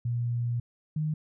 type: tone pair in turn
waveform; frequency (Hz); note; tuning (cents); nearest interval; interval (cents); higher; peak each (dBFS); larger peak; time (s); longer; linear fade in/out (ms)
sine; 119.5 / 153.98; A#2 / D#3; +43 / -18; major third; 439; second; -26 / -26; neither; 0.05-0.6 / 0.96-1.14; first; 5
effects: none